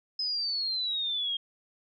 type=exponential sweep; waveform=sine; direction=down; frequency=5110 to 3219 Hz; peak=-28 dBFS; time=0.19-1.37 s; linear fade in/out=5 ms; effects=none